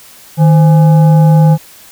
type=tone with frequency modulation; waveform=sine; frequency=156.3 Hz; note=D#3; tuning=8 cents sharp; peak=-3 dBFS; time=0.37-1.58 s; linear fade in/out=50 ms; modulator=676 Hz; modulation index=0.38; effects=white hiss -38 dBFS RMS until 1.91 s